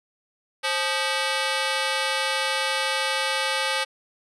10% pulse ring-modulated tone, 698.5 Hz, F5, in tune, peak -11 dBFS, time 0.63-3.85 s, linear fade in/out 20 ms, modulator 166 Hz, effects resampled to 22050 Hz

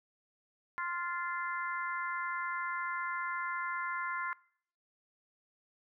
harmonic tone with a mistuned harmonic, 349.2 Hz, F4, in tune, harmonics 3 / 4 / 5 / 6, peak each -37 / -39 / -41 / -43 dBFS, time 0.78-4.33 s, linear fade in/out 0 ms, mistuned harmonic 6, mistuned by -20 cents, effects noise-tail reverb RT60 0.6 s tail -23 dB re dry

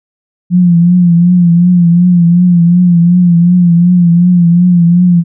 sine tone with vibrato, 174.61 Hz, F3, in tune, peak -3 dBFS, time 0.5-5.24 s, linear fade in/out 50 ms, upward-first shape triangle, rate 2.7 Hz, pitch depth 67 cents each way, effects none

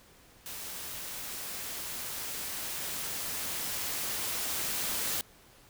white noise with level ramp, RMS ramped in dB -41 to -32 dBFS, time 0.46-5.21 s, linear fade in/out 0 ms, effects pink hiss -58 dBFS RMS until 5.69 s

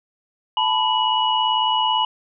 sine tone cluster, 876 / 994 / 2926 Hz, A5 / B5 / F#7, -8 / +11 / -20 cents, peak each -21 dBFS, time 0.57-2.05 s, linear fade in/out 2 ms, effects none

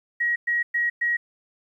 sine tone bursts, 1900 Hz, A#6, 33 cents sharp, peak -20 dBFS, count 4, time 0.2-1.17 s, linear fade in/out 10 ms, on 160 ms, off 110 ms, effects 10-bit

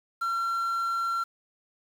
triangle tone with quantisation, 1364 Hz, F6, 41 cents flat, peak -24 dBFS, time 0.21-1.24 s, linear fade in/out 10 ms, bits 8, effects none

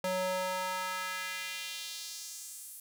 square tone with high-pass filter sweep, 185 Hz, F#3, in tune, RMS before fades -37 dBFS, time 0.04-2.8 s, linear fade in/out 2 ms, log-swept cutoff 410 to 11000 Hz, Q 1.6, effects none

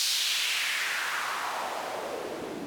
white noise with band-pass filter sweep, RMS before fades -31 dBFS, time 0-2.66 s, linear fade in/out 0 ms, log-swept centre 4500 to 300 Hz, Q 2, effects none

